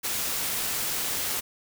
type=noise; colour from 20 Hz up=white; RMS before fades=-29 dBFS; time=0.03-1.41 s; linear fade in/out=20 ms; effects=none